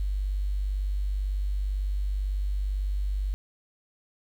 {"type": "tone with quantisation", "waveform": "sine", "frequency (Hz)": 49, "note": "G1", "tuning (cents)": 0, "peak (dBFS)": -25, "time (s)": [0, 3.34], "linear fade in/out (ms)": 0, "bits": 9, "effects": []}